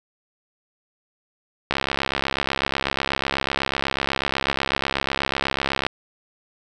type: click train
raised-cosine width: 0.3 ms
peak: -5 dBFS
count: 284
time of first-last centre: 1.71-5.866 s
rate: 68.1 Hz
effects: none